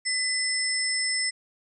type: tone cluster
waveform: sine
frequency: 2010 / 5270 / 8130 Hz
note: B6 / E8 / B8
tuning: +30 / -1 / +49 cents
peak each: -28 / -27 / -31 dBFS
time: 0.05-1.31 s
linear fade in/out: 20 ms
effects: none